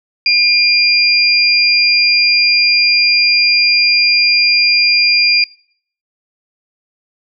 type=tone pair together; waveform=sine; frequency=2400 / 4800 Hz; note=D7 / D8; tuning=+37 / +37 cents; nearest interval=octave; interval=1200 cents; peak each=-11 dBFS; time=0.26-5.44 s; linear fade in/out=2 ms; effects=noise-tail reverb RT60 0.6 s tail -24 dB re dry